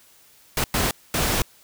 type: noise bursts at uneven times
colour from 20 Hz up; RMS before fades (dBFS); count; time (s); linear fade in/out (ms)
pink; -22; 3; 0.57-0.64 / 0.74-0.91 / 1.14-1.42; 2
effects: white hiss -54 dBFS RMS until 1.63 s